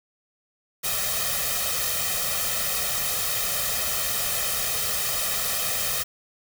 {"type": "noise with comb filter", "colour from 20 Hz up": "white", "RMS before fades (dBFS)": -26, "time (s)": [0.83, 6.04], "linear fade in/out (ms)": 20, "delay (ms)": 1.6, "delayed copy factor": 0.9, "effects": []}